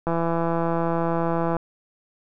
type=click train; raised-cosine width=1 ms; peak=-11 dBFS; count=251; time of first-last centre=0.07-1.567 s; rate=167 Hz; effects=none